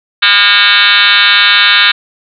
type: tone with frequency modulation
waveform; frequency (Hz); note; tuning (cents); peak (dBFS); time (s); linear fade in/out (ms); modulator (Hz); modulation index
sine; 2657; E7; +13; -4; 0.22-1.92; 10; 206; 6.6
effects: none